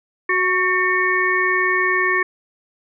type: harmonic tone with a mistuned harmonic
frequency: 370 Hz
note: F#4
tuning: in tune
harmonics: 1 / 3 / 5 / 6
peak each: -23 / -22 / -18 / -23 dBFS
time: 0.29-2.23 s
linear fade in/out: 5 ms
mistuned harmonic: 5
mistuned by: -39 cents
effects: none